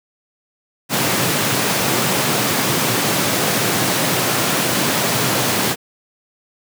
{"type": "high-pass noise", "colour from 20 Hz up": "pink", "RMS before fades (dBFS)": -18, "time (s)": [0.89, 5.76], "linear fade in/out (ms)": 50, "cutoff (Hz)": 110, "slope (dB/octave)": 48, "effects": []}